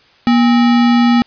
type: tone with sample-and-hold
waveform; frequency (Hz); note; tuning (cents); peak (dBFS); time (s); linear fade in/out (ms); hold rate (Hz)
sine; 239.1; A#3; +44; -7; 0.27-1.22; 0; 1050
effects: white hiss -49 dBFS RMS until 1.26 s + resampled to 11025 Hz